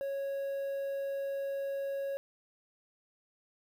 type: tone with quantisation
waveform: triangle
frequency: 552 Hz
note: C#5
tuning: 7 cents flat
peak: -31 dBFS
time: 0.01-2.17 s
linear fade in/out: 0 ms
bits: 10
effects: none